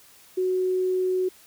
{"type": "tone", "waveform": "sine", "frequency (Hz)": 370, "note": "F#4", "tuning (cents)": 0, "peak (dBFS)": -21, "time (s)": [0.37, 1.29], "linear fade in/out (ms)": 10, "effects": ["white hiss -53 dBFS RMS until 1.46 s"]}